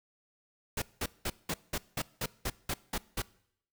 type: noise bursts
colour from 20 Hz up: pink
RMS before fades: -33 dBFS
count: 11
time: 0.77-3.22 s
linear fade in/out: 5 ms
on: 50 ms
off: 190 ms
effects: noise-tail reverb RT60 0.7 s tail -22 dB re dry